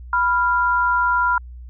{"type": "tone pair together", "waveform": "sine", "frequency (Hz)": [986, 1391], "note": ["B5", "F6"], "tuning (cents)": [-3, -7], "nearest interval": "tritone", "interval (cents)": 596, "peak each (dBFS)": -18, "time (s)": [0.13, 1.38], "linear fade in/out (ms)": 2, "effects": ["added 61 Hz sine -34 dBFS peak until 1.69 s"]}